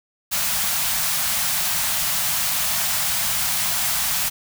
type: band-stop noise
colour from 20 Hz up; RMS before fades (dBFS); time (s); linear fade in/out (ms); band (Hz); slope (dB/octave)
white; -22; 0.31-4.3; 20; 220 to 620; 48
effects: none